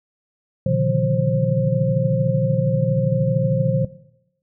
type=tone cluster; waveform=sine; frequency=121.1 / 141.8 / 154.7 / 179.1 / 530 Hz; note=B2 / C#3 / D#3 / F3 / C5; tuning=-34 / +40 / -10 / +44 / +22 cents; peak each=-22 dBFS; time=0.66-3.85 s; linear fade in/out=5 ms; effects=noise-tail reverb RT60 0.8 s tail -18 dB re dry